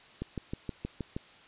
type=click train; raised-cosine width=3 ms; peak=-21 dBFS; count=7; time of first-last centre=0.22-1.165 s; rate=6.35 Hz; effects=white hiss -55 dBFS RMS until 1.47 s + resampled to 8000 Hz